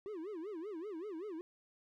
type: tone with vibrato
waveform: triangle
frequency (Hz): 369.1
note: F#4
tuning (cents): -4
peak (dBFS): -39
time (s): 0.06-1.41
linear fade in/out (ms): 0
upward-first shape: sine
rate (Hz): 5.2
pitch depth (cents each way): 280
effects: none